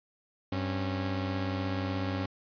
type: tone pair together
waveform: sawtooth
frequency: 96.66 / 273.4 Hz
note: G2 / C#4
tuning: -24 / -24 cents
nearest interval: octave + tritone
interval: 1800 cents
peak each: -28 / -30 dBFS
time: 0.52-2.26 s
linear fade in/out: 5 ms
effects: resampled to 11025 Hz